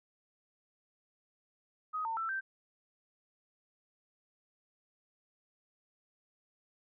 sine tone with pitch steps, 1256 / 903 / 1332 / 1562 Hz, D#6 / A5 / E6 / G6, +16 / +45 / +18 / -7 cents, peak -33 dBFS, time 1.93-2.41 s, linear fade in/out 20 ms, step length 120 ms, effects none

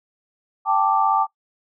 sine chord, G suspended second, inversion none, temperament equal, 784 / 880 / 1174.7 Hz, G5 / A5 / D6, 0 / 0 / 0 cents, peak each -20 dBFS, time 0.65-1.27 s, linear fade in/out 50 ms, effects noise-tail reverb RT60 0.1 s tail -18 dB re dry

